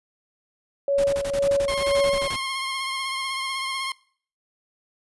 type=tone with tremolo; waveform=sine; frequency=560 Hz; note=C#5; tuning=18 cents sharp; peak=-17 dBFS; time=0.88-2.28 s; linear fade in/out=2 ms; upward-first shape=sine; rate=2 Hz; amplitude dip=60%
type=noise bursts; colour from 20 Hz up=pink; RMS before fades=-33 dBFS; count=16; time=0.98-2.361 s; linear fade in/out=5 ms; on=61 ms; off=27 ms
type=tone with vibrato; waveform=15% pulse; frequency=1068 Hz; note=C6; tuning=35 cents sharp; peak=-20 dBFS; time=1.68-3.92 s; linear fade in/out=2 ms; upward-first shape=triangle; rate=16 Hz; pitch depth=35 cents each way
effects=noise-tail reverb RT60 0.5 s tail -22 dB re dry + resampled to 24000 Hz